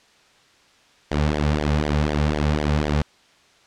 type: tone with flanger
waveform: sawtooth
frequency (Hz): 74.8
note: D2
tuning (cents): +32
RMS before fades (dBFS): -21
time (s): 1.11-3.02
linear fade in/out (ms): 5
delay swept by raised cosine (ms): 0.74 to 3.14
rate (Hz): 4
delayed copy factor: -0.85
effects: white hiss -55 dBFS RMS until 3.66 s + low-pass 5000 Hz 12 dB/octave